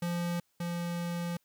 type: tone pair in turn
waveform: square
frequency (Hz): 173.1 / 172.47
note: F3 / F3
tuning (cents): -15 / -21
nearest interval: unison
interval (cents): 6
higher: first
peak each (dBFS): -31 / -33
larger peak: first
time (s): 0.02-0.4 / 0.6-1.37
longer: second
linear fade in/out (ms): 5
effects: white hiss -74 dBFS RMS until 1.44 s